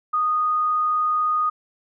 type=tone; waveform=sine; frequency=1237 Hz; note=D#6; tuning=10 cents flat; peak=-18 dBFS; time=0.13-1.5 s; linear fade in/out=10 ms; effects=none